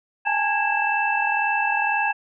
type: tone cluster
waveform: sine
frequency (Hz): 811 / 851 / 893 / 1646 / 2649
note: G#5 / G#5 / A5 / G#6 / E7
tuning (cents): -41 / +42 / +25 / -16 / +8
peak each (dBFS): -25 / -27 / -28 / -25 / -25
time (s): 0.25-2.13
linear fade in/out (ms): 20
effects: none

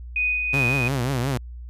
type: tone with tremolo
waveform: sine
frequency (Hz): 2489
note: D#7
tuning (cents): 0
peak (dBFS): -19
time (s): 0.16-0.88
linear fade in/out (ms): 2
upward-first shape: sine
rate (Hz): 2.7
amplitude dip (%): 35
type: tone with vibrato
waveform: sawtooth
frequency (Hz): 129.4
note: C3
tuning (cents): -19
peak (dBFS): -18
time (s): 0.53-1.38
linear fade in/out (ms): 10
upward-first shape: triangle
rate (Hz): 5.6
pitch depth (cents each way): 180
effects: added 60 Hz sine -34 dBFS peak until 1.69 s + resampled to 32000 Hz

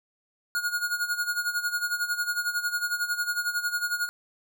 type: tone with tremolo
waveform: square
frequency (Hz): 1437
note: F6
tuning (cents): +49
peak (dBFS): -24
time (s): 0.55-4.09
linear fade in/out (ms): 0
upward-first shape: sine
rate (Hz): 11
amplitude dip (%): 75
effects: none

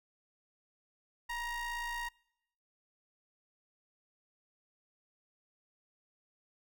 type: ring-modulated tone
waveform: square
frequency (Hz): 463.8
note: A#4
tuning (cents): -9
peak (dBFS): -34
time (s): 1.29-2.09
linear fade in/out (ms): 10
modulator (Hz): 1420
effects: noise-tail reverb RT60 0.8 s tail -26 dB re dry

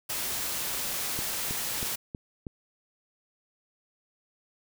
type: noise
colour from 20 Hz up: white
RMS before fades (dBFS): -32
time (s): 0.09-1.96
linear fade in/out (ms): 10
type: click train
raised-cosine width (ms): 3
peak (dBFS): -23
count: 5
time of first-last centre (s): 1.19-2.468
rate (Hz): 3.13
effects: none

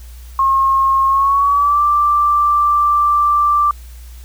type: tone with pitch glide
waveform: sine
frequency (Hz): 1078 to 1175.6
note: C#6 to D6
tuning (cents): -49 to +1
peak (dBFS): -10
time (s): 0.39-3.71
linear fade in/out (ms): 2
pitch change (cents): +150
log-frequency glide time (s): 1.07-1.82
effects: added 60 Hz sine -32 dBFS peak until 4.24 s + white hiss -46 dBFS RMS until 4.24 s

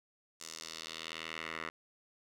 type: tone with band-pass filter sweep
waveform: 10% pulse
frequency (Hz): 80.8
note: E2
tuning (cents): -34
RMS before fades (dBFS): -44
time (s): 0.4-1.7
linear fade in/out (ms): 10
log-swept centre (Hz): 6700 to 1700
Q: 1.6
effects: none

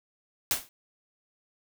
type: noise with exponential decay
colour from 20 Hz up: white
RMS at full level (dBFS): -22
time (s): 0.51-0.69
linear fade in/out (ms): 1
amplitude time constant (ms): 38
effects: none

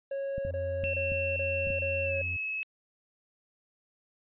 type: tone bursts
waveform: triangle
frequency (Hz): 550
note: C#5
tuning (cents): -14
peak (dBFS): -29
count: 5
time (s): 0.11-2.218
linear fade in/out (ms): 5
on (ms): 400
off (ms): 27
type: clicks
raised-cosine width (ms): 5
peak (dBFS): -26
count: 6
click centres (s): 0.381 / 0.451 / 0.838 / 1.119 / 1.671 / 1.704
type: tone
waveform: triangle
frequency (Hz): 87.31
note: F2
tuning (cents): 0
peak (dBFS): -33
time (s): 0.46-2.37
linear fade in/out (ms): 10
type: tone with pitch glide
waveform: sine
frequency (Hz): 2700 to 2581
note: E7 to E7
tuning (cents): +41 to -37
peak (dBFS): -31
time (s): 0.84-2.63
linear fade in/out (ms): 0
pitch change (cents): -78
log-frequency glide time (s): 2.04-2.16
effects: resampled to 8000 Hz

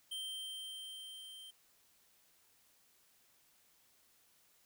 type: tone with level ramp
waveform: square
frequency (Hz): 3136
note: G7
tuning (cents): 0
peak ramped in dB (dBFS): -40 to -51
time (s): 0.11-1.51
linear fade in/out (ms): 10
effects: white hiss -70 dBFS RMS until 4.65 s

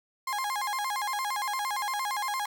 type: tone with vibrato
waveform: 35% pulse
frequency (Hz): 933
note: A#5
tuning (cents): +1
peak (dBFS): -27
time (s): 0.27-2.46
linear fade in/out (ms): 5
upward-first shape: square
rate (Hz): 8.7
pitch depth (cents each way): 210
effects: none

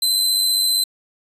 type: tone with amplitude modulation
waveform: sawtooth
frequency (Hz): 4057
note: B7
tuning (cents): +46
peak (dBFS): -11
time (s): 0.02-0.84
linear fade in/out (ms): 5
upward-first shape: sine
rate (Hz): 95.1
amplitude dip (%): 40
effects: resampled to 32000 Hz

